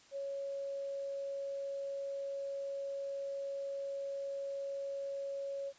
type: tone with quantisation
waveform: sine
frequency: 554.4 Hz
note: C#5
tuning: in tune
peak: -37 dBFS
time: 0.11-5.73 s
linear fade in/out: 50 ms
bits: 11
effects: white hiss -62 dBFS RMS until 5.78 s + resampled to 16000 Hz